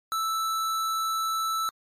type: tone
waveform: square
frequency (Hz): 1318.5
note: E6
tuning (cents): 0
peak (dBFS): -26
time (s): 0.12-1.69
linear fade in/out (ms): 0
effects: MP3 64 kbps